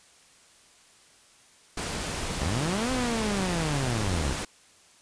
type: noise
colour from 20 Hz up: pink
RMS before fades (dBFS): -32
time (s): 1.77-4.45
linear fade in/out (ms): 5
type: linear two-way sweep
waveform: sawtooth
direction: up then down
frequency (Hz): 60 to 261.6 to 60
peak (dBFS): -23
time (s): 2.41-4.34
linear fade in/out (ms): 5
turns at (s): 2.91
effects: white hiss -57 dBFS RMS until 5.01 s + resampled to 22050 Hz